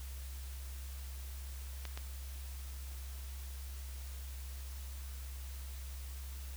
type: clicks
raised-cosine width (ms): 0.2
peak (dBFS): -26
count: 2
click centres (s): 1.853 / 1.975
effects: added 66 Hz sine -42 dBFS peak until 6.56 s + white hiss -54 dBFS RMS until 6.56 s